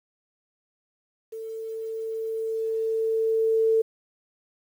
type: tone with level ramp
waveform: sine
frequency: 446.2 Hz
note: A4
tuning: 24 cents sharp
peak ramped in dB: -33 to -17 dBFS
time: 1.32-3.82 s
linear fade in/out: 10 ms
effects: 9-bit